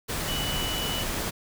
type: tone in noise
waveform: sine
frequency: 2960 Hz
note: F#7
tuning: in tune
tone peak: -31 dBFS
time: 0.27-1.04 s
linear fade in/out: 20 ms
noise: pink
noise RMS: -30 dBFS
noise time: 0.08-1.31 s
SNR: -4 dB
effects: none